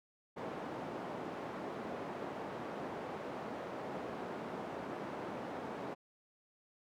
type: band-pass noise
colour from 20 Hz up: white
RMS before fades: -43 dBFS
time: 0.36-5.95 s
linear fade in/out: 20 ms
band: 180 to 720 Hz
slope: 12 dB/octave
effects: none